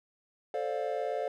triangle chord, D minor seventh, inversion second, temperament just, 440.5 / 528.6 / 587.3 / 704.8 Hz, A4 / C5 / D5 / F5, +2 / +18 / 0 / +16 cents, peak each -34 dBFS, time 0.54-1.28 s, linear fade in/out 2 ms, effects none

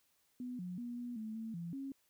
sine tone with pitch steps, 248.5 / 179.7 / 240.4 / 242.5 / 218.4 / 224 / 169.9 / 272.1 Hz, B3 / F3 / B3 / B3 / A3 / A3 / F3 / C#4, +11 / +50 / -46 / -31 / -13 / +31 / -47 / -32 cents, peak -40 dBFS, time 0.4-1.92 s, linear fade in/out 2 ms, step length 190 ms, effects white hiss -75 dBFS RMS until 2.09 s

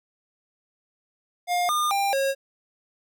square tone with pitch steps, 709 / 1211 / 795 / 544 Hz, F5 / D#6 / G5 / C#5, +26 / -47 / +24 / -33 cents, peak -22 dBFS, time 1.47-2.35 s, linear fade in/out 50 ms, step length 220 ms, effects none

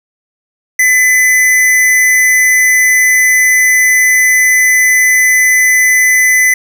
square tone with amplitude modulation, 2011 Hz, B6, 31 cents sharp, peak -5 dBFS, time 0.79-6.54 s, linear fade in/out 5 ms, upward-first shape sine, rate 218 Hz, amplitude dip 35%, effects none

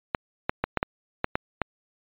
clicks, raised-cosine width 0.5 ms, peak -8 dBFS, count 8, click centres 0.148 / 0.495 / 0.64 / 0.773 / 0.829 / 1.244 / 1.355 / 1.617 s, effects resampled to 8000 Hz

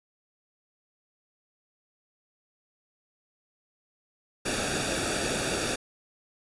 pink noise with comb filter, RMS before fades -29 dBFS, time 4.45-5.76 s, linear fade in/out 10 ms, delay 0.97 ms, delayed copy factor -0.7, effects resampled to 24000 Hz

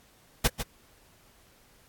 pink noise with echo, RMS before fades -21 dBFS, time 0.44-0.48 s, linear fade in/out 10 ms, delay 150 ms, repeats 1, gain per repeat -10 dB, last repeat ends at 0.63 s, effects pink hiss -60 dBFS RMS until 1.88 s + AAC 64 kbps

